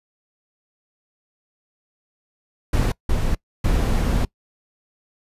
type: noise bursts at uneven times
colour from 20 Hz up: brown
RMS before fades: -19 dBFS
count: 3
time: 2.73-2.92 / 3.09-3.35 / 3.64-4.25 s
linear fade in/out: 5 ms
effects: noise-tail reverb RT60 0.1 s tail -23 dB re dry + resampled to 32000 Hz